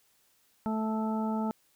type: harmonic tone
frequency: 219.1 Hz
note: A3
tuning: 7 cents flat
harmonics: 1 / 2 / 3 / 4 / 6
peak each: -29 / -40 / -40 / -36 / -43 dBFS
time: 0.66-1.51 s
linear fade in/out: 0 ms
effects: white hiss -68 dBFS RMS until 1.75 s